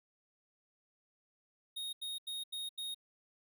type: tone bursts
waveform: square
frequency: 3729 Hz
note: A#7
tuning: in tune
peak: -39 dBFS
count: 5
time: 1.76-2.946 s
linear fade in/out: 10 ms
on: 170 ms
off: 84 ms
effects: none